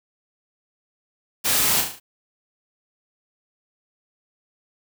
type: noise with echo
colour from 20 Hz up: white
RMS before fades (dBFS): -21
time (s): 1.44-1.82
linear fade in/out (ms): 20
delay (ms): 36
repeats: 5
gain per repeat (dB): -5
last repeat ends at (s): 2
effects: none